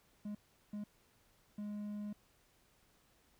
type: tone bursts at uneven times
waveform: triangle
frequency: 207.7 Hz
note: G#3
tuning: in tune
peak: -38 dBFS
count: 3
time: 0.25-0.35 / 0.73-0.84 / 1.58-2.13 s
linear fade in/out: 5 ms
effects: pink hiss -71 dBFS RMS until 3.39 s